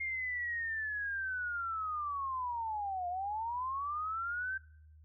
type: linear two-way sweep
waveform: sine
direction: down then up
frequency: 2133 to 699 to 1570 Hz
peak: -34 dBFS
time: 0-4.58 s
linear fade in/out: 10 ms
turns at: 3.08 s
effects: noise-tail reverb RT60 0.7 s tail -24 dB re dry + added 77 Hz sine -55 dBFS peak until 5.04 s